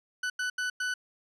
40% pulse tone bursts at uneven times, 1493 Hz, F#6, 15 cents sharp, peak -28 dBFS, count 4, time 0.23-0.3 / 0.39-0.5 / 0.58-0.7 / 0.8-0.94 s, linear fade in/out 5 ms, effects low-pass 8000 Hz 12 dB/octave

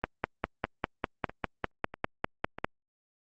two click trains, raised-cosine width 0.5 ms, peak -12 / -23 dBFS, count 14 / 4, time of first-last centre 0.04-2.645 / 0.65-2.585 s, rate 4.99 / 1.55 Hz, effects Opus 24 kbps

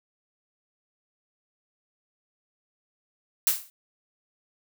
blue noise with exponential decay, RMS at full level -18 dBFS, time 3.47-3.7 s, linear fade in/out 1 ms, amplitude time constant 49 ms, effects none

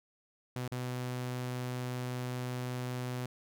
sawtooth tone with dropouts, 125.2 Hz, B2, 24 cents sharp, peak -31 dBFS, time 0.56-3.26 s, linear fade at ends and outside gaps 2 ms, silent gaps 0.678-0.717 s, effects none

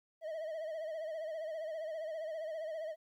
triangle tone with vibrato, 635 Hz, D#5, 35 cents sharp, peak -36 dBFS, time 0.21-2.96 s, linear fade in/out 50 ms, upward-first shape sine, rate 15 Hz, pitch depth 72 cents each way, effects 13-bit

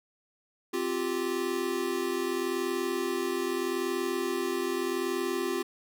square chord, C suspended fourth, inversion none, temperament equal with one note detuned, 261.6 / 349.2 / 390 Hz, C4 / F4 / G4, 0 / 0 / -9 cents, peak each -37 / -32 / -33 dBFS, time 0.73-5.63 s, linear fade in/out 10 ms, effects none

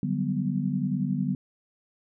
sine chord, G major seventh, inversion second, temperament equal, 146.83 / 185 / 196 / 246.9 Hz, D3 / F#3 / G3 / B3, 0 / 0 / 0 / 0 cents, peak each -30 dBFS, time 0.03-1.35 s, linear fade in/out 2 ms, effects none

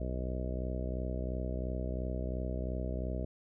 harmonic tone, 62.9 Hz, B1, 32 cents sharp, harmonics 1 / 2 / 3 / 4 / 5 / 6 / 7 / 8 / 9 / 10, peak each -35 / -42 / -43 / -45 / -47 / -47 / -49 / -48 / -49 / -45 dBFS, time 0-3.25 s, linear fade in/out 5 ms, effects none

